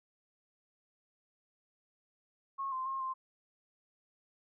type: tone with pitch steps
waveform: sine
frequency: 1089 / 1041 / 1072 / 1049 Hz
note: C#6 / C6 / C6 / C6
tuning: -31 / -9 / +42 / +4 cents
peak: -34 dBFS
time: 2.58-3.14 s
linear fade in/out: 20 ms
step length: 140 ms
effects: none